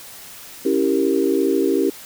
sine chord, C# diminished seventh, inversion none, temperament equal, 277.2 / 329.6 / 392 / 466.2 Hz, C#4 / E4 / G4 / Bb4, 0 / 0 / 0 / 0 cents, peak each -21 / -21 / -19 / -24 dBFS, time 0.65-1.9 s, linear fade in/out 5 ms, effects white hiss -39 dBFS RMS until 2.05 s

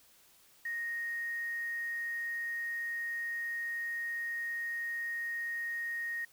sine tone with quantisation, 1864.7 Hz, A#6, in tune, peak -34 dBFS, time 0.65-6.25 s, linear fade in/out 5 ms, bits 9, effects white hiss -63 dBFS RMS until 6.32 s

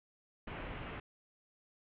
pink low-pass noise, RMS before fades -44 dBFS, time 0.47-1 s, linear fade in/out 5 ms, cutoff 3000 Hz, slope 48 dB/octave, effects none

